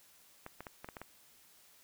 clicks, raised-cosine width 0.5 ms, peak -29 dBFS, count 7, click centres 0.464 / 0.606 / 0.668 / 0.845 / 0.888 / 0.968 / 1.016 s, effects white hiss -63 dBFS RMS until 1.83 s

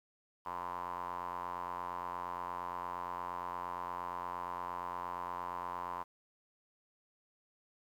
square tone with band-pass filter, 44.3 Hz, F1, 25 cents sharp, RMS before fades -41 dBFS, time 0.45-6.04 s, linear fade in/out 20 ms, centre 1000 Hz, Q 7.8, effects 11-bit

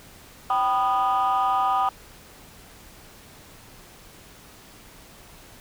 sine tone cluster, 774 / 986 / 1232 Hz, G5 / B5 / D#6, -22 / -3 / -17 cents, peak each -21 / -24 / -22 dBFS, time 0.5-1.89 s, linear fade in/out 2 ms, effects tanh soft clip ceiling -15 dBFS + pink hiss -48 dBFS RMS until 5.6 s

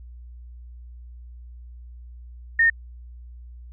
sine tone, 1833 Hz, A#6, 30 cents flat, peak -14 dBFS, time 2.59-2.7 s, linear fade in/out 5 ms, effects added 60 Hz sine -39 dBFS peak until 3.72 s

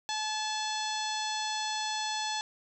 harmonic tone with a mistuned harmonic, 861 Hz, A5, 38 cents flat, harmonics 1 / 2 / 3 / 4 / 5 / 6 / 7 / 8 / 9, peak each -34 / -40 / -43 / -38 / -39 / -44 / -42 / -49 / -46 dBFS, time 0.09-2.41 s, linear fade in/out 0 ms, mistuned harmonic 3, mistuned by +36 cents, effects none

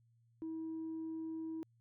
sine tone, 322.1 Hz, E4, 40 cents flat, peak -38 dBFS, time 0.42-1.63 s, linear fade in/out 0 ms, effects tanh soft clip ceiling -37 dBFS + added 116 Hz sine -68 dBFS peak until 1.8 s

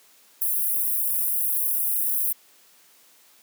white high-pass noise, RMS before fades -24 dBFS, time 0.41-2.33 s, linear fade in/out 10 ms, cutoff 10000 Hz, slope 48 dB/octave, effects white hiss -56 dBFS RMS until 3.42 s + high-pass 200 Hz 12 dB/octave

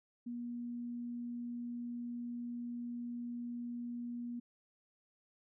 sine tone, 239.7 Hz, A#3, 48 cents sharp, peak -39 dBFS, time 0.26-4.4 s, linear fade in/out 10 ms, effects none

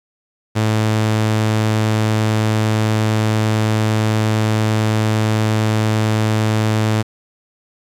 sawtooth tone, 108.8 Hz, A2, 19 cents flat, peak -10 dBFS, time 0.55-7.03 s, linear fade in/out 20 ms, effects low-pass 9000 Hz 12 dB/octave + 7-bit

